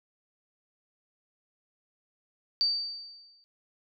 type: tone with exponential decay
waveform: sine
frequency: 4621 Hz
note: D8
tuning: 29 cents flat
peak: -21 dBFS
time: 2.61-3.44 s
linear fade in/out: 0 ms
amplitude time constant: 180 ms
effects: none